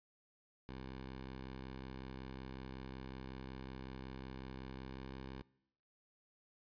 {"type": "tone with pitch glide", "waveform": "10% pulse", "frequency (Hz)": [65.41, 66.06], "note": ["C2", "C2"], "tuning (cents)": [0, 17], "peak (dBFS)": -38, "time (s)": [0.69, 5.42], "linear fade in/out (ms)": 0, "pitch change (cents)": 17, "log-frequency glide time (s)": [4.74, 5.14], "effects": ["noise-tail reverb RT60 0.8 s tail -23 dB re dry", "resampled to 11025 Hz"]}